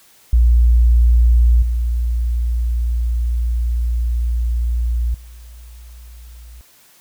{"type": "tone with level steps", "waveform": "sine", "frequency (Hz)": 58.9, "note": "A#1", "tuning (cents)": 19, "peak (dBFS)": [-8, -15, -35], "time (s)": [0.33, 6.61], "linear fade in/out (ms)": 0, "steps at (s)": [1.62, 5.14], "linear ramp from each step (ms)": 5, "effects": ["white hiss -50 dBFS RMS until 7 s"]}